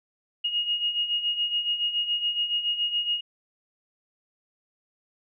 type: beating tone pair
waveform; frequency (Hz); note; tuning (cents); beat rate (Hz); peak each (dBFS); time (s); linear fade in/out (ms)
sine; 2864 / 2871.1; F7 / F7; +43 / +47; 7.1; -31 / -25; 0.44-3.21; 10
effects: none